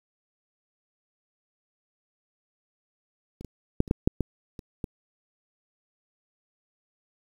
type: clicks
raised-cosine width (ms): 3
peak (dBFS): -28 / -25 / -7 / -27 / -9 / -6 / -12 / -27 / -18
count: 9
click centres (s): 3.41 / 3.447 / 3.804 / 3.878 / 3.911 / 4.075 / 4.207 / 4.592 / 4.842
effects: 8-bit